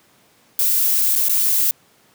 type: noise with dropouts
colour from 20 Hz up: violet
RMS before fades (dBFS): -17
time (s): 0.59-1.71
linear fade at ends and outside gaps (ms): 1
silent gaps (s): 1.154-1.159 / 1.285-1.295
effects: pink hiss -55 dBFS RMS until 2.14 s + high-pass 150 Hz 12 dB/octave